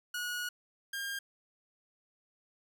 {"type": "tone pair in turn", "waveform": "sawtooth", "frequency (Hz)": [1454, 1608.9], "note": ["F#6", "G6"], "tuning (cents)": [-31, 45], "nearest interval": "major second", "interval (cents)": 176, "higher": "second", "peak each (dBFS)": [-31, -32], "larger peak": "first", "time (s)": [[0.14, 0.49], [0.93, 1.19]], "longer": "first", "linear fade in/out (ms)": 5, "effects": []}